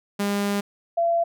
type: tone pair in turn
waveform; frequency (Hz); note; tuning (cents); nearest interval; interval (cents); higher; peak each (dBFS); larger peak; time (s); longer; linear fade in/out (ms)
sawtooth / sine; 202.2 / 678.6; G#3 / F5; -46 / -50; octave + major sixth; 2096; second; -18; neither; 0.19-0.61 / 0.97-1.24; first; 10
effects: none